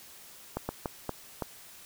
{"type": "slowing click train", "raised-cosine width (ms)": 1, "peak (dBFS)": -17, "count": 5, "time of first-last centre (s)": [0.57, 1.422], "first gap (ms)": 120, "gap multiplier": 1.4, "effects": ["white hiss -51 dBFS RMS until 1.85 s"]}